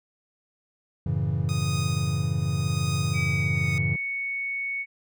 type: chord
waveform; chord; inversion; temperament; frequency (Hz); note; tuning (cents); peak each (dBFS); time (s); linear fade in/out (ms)
triangle; F# minor seventh; none; equal; 92.5 / 110 / 138.59 / 164.81; F#2 / A2 / C#3 / E3; 0 / 0 / 0 / 0; -27 / -28 / -25 / -28; 1.06-3.96; 5
type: tone with tremolo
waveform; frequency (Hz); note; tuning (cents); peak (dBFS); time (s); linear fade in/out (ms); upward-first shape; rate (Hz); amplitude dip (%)
10% pulse; 1244.5; D#6; 0; -23; 1.49-3.78; 0; triangle; 0.86; 80
type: tone with pitch glide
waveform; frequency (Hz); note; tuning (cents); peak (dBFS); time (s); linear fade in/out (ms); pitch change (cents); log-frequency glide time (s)
sine; 2290 to 2220; D7 to C#7; -44 to +2; -27; 3.13-4.86; 50; -54; 3.24-3.71
effects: none